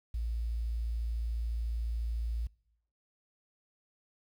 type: tone with quantisation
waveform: sine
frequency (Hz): 57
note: A#1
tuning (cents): -38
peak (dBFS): -31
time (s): 0.14-2.47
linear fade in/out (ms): 5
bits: 10
effects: noise-tail reverb RT60 0.9 s tail -26 dB re dry